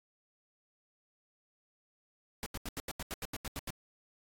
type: noise bursts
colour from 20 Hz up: pink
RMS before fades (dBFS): -39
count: 12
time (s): 2.43-3.704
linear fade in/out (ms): 0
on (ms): 31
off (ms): 82
effects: AAC 48 kbps